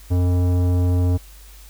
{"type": "tone with tanh clipping", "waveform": "sine", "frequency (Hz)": 89.3, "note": "F2", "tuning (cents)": 39, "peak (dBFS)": -17, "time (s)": [0.1, 1.18], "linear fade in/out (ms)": 20, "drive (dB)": 15, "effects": ["added 50 Hz sine -41 dBFS peak until 1.69 s", "white hiss -48 dBFS RMS until 1.69 s"]}